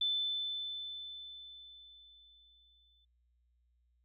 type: tone with exponential decay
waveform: sine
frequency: 3520 Hz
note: A7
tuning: in tune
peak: -29 dBFS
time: 0.01-3.05 s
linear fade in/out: 5 ms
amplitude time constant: 660 ms
effects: added 60 Hz sine -70 dBFS peak until 4.04 s